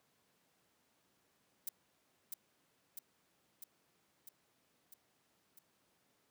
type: noise with echo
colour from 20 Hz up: violet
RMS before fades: -39 dBFS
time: 1.67-1.69 s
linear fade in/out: 5 ms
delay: 650 ms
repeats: 6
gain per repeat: -3 dB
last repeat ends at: 5.59 s
effects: pink hiss -75 dBFS RMS until 6.3 s + high-pass 150 Hz 12 dB/octave